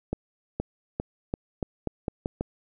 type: accelerating click train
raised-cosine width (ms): 2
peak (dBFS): -14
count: 9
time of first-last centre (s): 0.13-2.41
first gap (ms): 470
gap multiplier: 0.85
effects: none